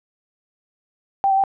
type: tone with pitch steps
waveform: sine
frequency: 786 / 772 / 783 Hz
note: G5 / G5 / G5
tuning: +4 / -27 / -2 cents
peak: -14 dBFS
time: 1.24-1.438 s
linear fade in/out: 0 ms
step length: 66 ms
effects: none